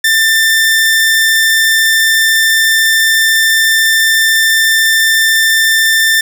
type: tone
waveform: sawtooth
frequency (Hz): 1786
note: A6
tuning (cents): +25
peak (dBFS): -4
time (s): 0.04-6.21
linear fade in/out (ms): 5
effects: none